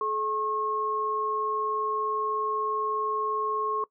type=tone pair together; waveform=sine; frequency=429.2 / 1084 Hz; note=A4 / C#6; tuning=-43 / -39 cents; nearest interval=octave + major third; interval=1604 cents; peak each=-31 / -27 dBFS; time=0.01-3.84 s; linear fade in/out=2 ms; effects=noise-tail reverb RT60 0.1 s tail -20 dB re dry